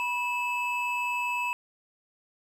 triangle tone pair together, 977.6 / 2610 Hz, B5 / E7, -18 / -18 cents, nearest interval octave + perfect fourth, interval 1700 cents, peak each -28 dBFS, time 0-1.53 s, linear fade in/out 0 ms, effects none

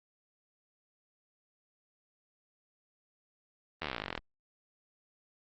slowing click train, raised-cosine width 0.3 ms, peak -18 dBFS, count 21, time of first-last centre 3.82-4.177 s, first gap 12 ms, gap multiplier 1.04, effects low-pass 5000 Hz 12 dB/octave + Opus 32 kbps

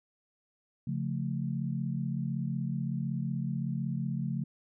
sine chord, Db augmented, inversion none, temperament equal, 138.59 / 174.61 / 220 Hz, Db3 / F3 / A3, 0 / 0 / 0 cents, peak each -33 / -35 / -36 dBFS, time 0.87-4.44 s, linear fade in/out 5 ms, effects none

